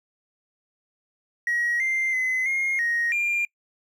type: tone with pitch steps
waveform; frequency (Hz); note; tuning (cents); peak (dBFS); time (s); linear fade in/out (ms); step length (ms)
triangle; 1902 / 2091 / 2036 / 2138 / 1875 / 2395; A#6 / C7 / C7 / C7 / A#6 / D7; +34 / -2 / -48 / +37 / +10 / +33; -19; 1.47-3.45; 2; 330
effects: noise-tail reverb RT60 0.1 s tail -26 dB re dry + tanh soft clip ceiling -17 dBFS